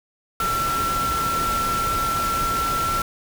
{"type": "tone in noise", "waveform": "sine", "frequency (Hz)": 1348, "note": "E6", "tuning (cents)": 38, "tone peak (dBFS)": -21, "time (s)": [0.4, 3.02], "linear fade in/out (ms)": 2, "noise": "pink", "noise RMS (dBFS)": -28, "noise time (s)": [0.4, 3.02], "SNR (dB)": 4, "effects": []}